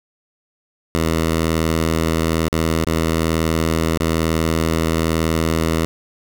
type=tone with dropouts; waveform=10% pulse; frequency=81.1 Hz; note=E2; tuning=28 cents flat; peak=-8 dBFS; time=0.95-5.85 s; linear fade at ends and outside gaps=0 ms; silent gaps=2.484-2.528 / 2.846-2.868 / 3.975-4.002 s; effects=none